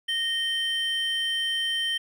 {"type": "tone pair together", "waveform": "triangle", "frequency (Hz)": [1850, 3111], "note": ["A#6", "G7"], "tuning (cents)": [-14, -14], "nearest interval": "major sixth", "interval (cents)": 900, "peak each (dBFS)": [-29, -24], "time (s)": [0.08, 1.98], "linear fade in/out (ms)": 10, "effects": []}